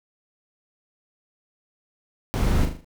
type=noise with echo; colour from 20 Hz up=brown; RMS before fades=-22 dBFS; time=2.34-2.65 s; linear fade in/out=0 ms; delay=39 ms; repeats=5; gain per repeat=-6 dB; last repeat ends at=2.845 s; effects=none